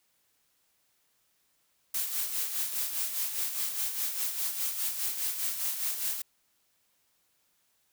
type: noise with tremolo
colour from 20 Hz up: blue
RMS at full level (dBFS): -30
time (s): 1.94-6.22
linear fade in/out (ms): 5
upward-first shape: sine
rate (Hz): 4.9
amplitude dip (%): 55
effects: white hiss -72 dBFS RMS until 7.92 s